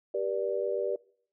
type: chord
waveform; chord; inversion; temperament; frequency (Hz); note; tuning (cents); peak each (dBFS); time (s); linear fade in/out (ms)
sine; G major; none; equal with one note detuned; 392 / 481.2 / 587.3; G4 / B4 / D5; 0 / -45 / 0; -32; 0.14-0.96; 5
effects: noise-tail reverb RT60 0.6 s tail -24 dB re dry